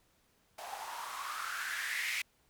blue noise with band-pass filter sweep, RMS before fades -39 dBFS, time 0.58-2.22 s, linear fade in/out 5 ms, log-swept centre 720 to 2300 Hz, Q 5.9, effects pink hiss -71 dBFS RMS until 2.49 s

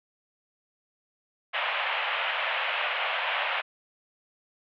white band-pass noise, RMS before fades -29 dBFS, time 1.53-3.62 s, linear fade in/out 20 ms, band 550 to 3100 Hz, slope 48 dB/octave, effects none

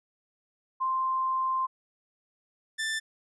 sine / sawtooth tone pair in turn, 1046.5 / 1771 Hz, C6 / A6, 0 / +11 cents, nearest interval major sixth, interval 911 cents, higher second, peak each -25 dBFS, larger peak neither, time 0.8-1.67 / 2.78-3 s, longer first, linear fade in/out 20 ms, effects resampled to 24000 Hz

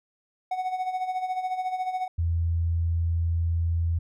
triangle tone with tremolo, 742 Hz, F#5, 5 cents sharp, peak -22 dBFS, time 0.51-2.08 s, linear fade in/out 5 ms, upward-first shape sine, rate 14 Hz, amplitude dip 65%
sine tone, 83.8 Hz, E2, 29 cents sharp, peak -22 dBFS, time 2.18-3.99 s, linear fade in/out 10 ms
effects none

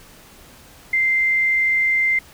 sine tone, 2087 Hz, C7, 5 cents flat, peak -15 dBFS, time 0.93-2.19 s, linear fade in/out 5 ms, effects pink hiss -46 dBFS RMS until 2.33 s

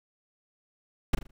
brown noise with echo, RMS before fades -21 dBFS, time 1.13-1.15 s, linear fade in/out 5 ms, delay 40 ms, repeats 4, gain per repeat -9 dB, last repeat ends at 1.31 s, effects none

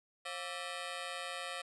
10% pulse ring-modulated tone, 622 Hz, D#5, 1 cent flat, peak -28 dBFS, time 0.25-1.62 s, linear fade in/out 10 ms, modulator 85.8 Hz, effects resampled to 22050 Hz

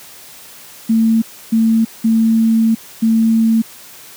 sine tone bursts at uneven times, 224.7 Hz, A3, 37 cents sharp, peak -9 dBFS, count 4, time 0.89-1.22 / 1.52-1.85 / 2.04-2.75 / 3.02-3.62 s, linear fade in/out 10 ms, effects white hiss -38 dBFS RMS until 4.16 s + high-pass 80 Hz 12 dB/octave

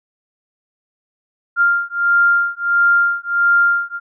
sine beating tone pair, 1396 / 1397.5 Hz, F6 / F6, -1 / +1 cents, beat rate 1.5 Hz, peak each -15 / -15 dBFS, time 1.56-4 s, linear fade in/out 50 ms, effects none

